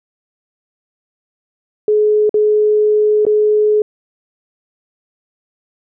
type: tone with dropouts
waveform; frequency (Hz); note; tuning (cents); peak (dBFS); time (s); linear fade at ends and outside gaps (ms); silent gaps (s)
sine; 423.7; G#4; +35; -9; 1.88-3.82; 2; 2.294-2.342 / 3.252-3.266
effects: none